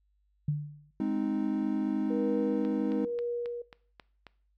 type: tone with exponential decay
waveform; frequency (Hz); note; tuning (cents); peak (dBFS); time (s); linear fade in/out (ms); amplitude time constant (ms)
sine; 147.7; D3; +10; -23; 0.48-0.91; 5; 93
type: chord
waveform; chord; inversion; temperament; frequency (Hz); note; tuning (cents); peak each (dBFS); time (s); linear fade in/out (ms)
triangle; Ab major; none; equal; 207.7 / 261.6 / 311.1; Ab3 / C4 / Eb4; 0 / 0 / 0; -30; 1-3.05; 2
type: tone with tremolo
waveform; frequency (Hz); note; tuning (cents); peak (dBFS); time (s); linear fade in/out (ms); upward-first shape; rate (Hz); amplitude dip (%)
sine; 478; A#4; +43; -30; 2.1-3.62; 5; sine; 1.1; 55
type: click train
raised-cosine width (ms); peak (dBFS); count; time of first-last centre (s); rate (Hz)
0.3; -30; 7; 2.65-4.267; 3.71
effects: noise-tail reverb RT60 0.5 s tail -20 dB re dry + added 50 Hz sine -68 dBFS peak until 4.57 s